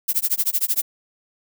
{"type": "noise with tremolo", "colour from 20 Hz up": "violet", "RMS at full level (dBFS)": -18, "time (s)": [0.08, 0.82], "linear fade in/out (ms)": 10, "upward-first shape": "sine", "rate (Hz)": 13, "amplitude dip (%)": 100, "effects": []}